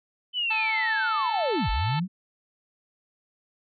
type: linear two-way sweep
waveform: sine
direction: down then up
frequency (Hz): 3050 to 41.43 to 197.9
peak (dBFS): -24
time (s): 0.33-2.08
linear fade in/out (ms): 50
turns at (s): 1.7
type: harmonic tone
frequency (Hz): 440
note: A4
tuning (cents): 0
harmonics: 2 / 3 / 4 / 5 / 6 / 7 / 8 / 9 / 10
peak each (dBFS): -29 / -38 / -40 / -41 / -39 / -40 / -43 / -42 / -44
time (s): 0.5-2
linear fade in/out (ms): 10
effects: none